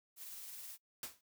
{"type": "noise with tremolo", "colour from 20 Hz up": "blue", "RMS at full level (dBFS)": -48, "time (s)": [0.16, 0.78], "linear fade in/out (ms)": 50, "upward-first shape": "sine", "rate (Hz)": 19, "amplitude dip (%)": 25}
{"type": "noise with exponential decay", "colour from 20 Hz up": "white", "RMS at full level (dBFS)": -40, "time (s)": [1.03, 1.21], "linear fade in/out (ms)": 2, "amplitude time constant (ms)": 39}
{"effects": ["noise-tail reverb RT60 0.1 s tail -24 dB re dry"]}